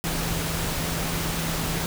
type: tone in noise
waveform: sine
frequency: 164.5 Hz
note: E3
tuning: 3 cents flat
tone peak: -31 dBFS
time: 0.04-1.86 s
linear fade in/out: 0 ms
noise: pink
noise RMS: -28 dBFS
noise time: 0.04-1.86 s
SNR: -6 dB
effects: none